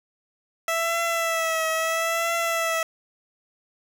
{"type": "tone with vibrato", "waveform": "15% pulse", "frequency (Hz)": 658, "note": "E5", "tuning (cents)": -3, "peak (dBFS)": -16, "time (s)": [0.68, 2.83], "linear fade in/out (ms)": 2, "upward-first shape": "triangle", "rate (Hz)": 0.75, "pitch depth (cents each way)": 47, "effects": []}